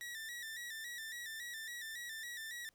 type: tone with vibrato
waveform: sawtooth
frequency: 1849 Hz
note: A#6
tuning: 15 cents flat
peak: -40 dBFS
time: 0.01-2.69 s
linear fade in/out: 0 ms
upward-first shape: square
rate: 3.6 Hz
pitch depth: 64 cents each way
effects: pink hiss -75 dBFS RMS until 2.74 s